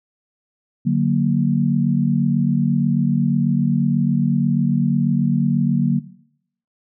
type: chord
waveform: sine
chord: D augmented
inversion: none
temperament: equal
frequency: 146.83 / 185 / 233.1 Hz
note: D3 / F#3 / A#3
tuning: 0 / 0 / 0 cents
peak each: -19 dBFS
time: 0.85-6 s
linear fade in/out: 20 ms
effects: noise-tail reverb RT60 0.7 s tail -18 dB re dry